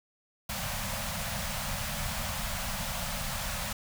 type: band-stop noise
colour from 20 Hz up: pink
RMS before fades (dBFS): -34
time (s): 0.49-3.73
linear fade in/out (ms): 5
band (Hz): 230 to 530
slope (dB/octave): 96
effects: none